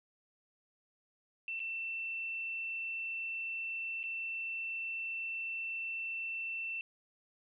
sine tone with dropouts, 2683 Hz, E7, 30 cents sharp, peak -36 dBFS, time 1.48-6.81 s, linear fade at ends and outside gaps 1 ms, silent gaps 1.594-1.601 / 4.031-4.038 s, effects none

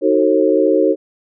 sine chord, D# diminished seventh, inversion none, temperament just, 311.1 / 373.4 / 448 / 537.6 Hz, D#4 / F#4 / A4 / C5, 0 / +16 / +31 / +47 cents, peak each -16 dBFS, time 0.01-0.96 s, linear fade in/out 50 ms, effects none

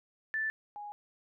sine tone pair in turn, 1760 / 827.3 Hz, A6 / G#5, 0 / -7 cents, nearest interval octave + minor second, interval 1307 cents, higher first, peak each -30 / -40 dBFS, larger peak first, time 0.34-0.5 / 0.76-0.92 s, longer neither, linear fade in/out 0 ms, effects none

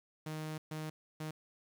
sawtooth tone bursts at uneven times, 155.56 Hz, D#3, in tune, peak -35 dBFS, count 3, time 0.26-0.58 / 0.71-0.9 / 1.2-1.31 s, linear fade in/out 5 ms, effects 11-bit

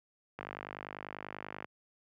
click train, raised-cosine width 0.5 ms, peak -25 dBFS, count 64, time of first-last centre 0.39-1.645 s, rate 50.2 Hz, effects high-pass 100 Hz 12 dB/octave

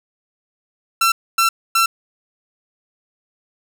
sawtooth tone bursts, 1348 Hz, E6, 38 cents sharp, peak -9 dBFS, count 3, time 1.01-1.86 s, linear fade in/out 5 ms, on 110 ms, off 260 ms, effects none

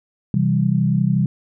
sine chord, C major, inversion none, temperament equal, 130.81 / 164.81 / 196 Hz, C3 / E3 / G3, 0 / 0 / 0 cents, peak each -19 dBFS, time 0.34-1.26 s, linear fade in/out 2 ms, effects none

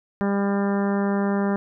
harmonic tone, 199.7 Hz, G3, 32 cents sharp, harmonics 1 / 2 / 3 / 4 / 5 / 6 / 7 / 8 / 9, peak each -21 / -27 / -31 / -33 / -35 / -37 / -38 / -39 / -40 dBFS, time 0.21-1.56 s, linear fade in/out 0 ms, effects none

